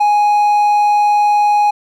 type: tone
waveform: triangle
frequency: 830.6 Hz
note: G#5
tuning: in tune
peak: -7 dBFS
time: 0-1.71 s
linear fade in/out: 10 ms
effects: none